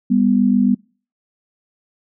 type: tone pair together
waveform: sine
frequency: 199.77 / 246.9 Hz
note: G3 / B3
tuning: +33 / 0 cents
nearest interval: major third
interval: 367 cents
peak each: -15 / -14 dBFS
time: 0.1-0.75 s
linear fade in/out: 10 ms
effects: noise-tail reverb RT60 0.4 s tail -26 dB re dry